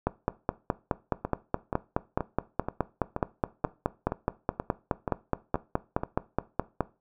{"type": "two click trains", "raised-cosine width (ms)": 1, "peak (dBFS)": [-15, -10], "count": [11, 33], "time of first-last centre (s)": [[1.25, 6.035], [0.07, 6.807]], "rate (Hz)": [2.09, 4.75], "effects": ["noise-tail reverb RT60 0.3 s tail -18 dB re dry"]}